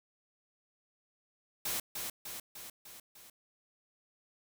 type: noise with echo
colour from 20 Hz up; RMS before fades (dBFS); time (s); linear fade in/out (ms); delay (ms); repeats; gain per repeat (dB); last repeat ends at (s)
white; -35; 1.65-1.8; 5; 300; 5; -4; 3.3
effects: none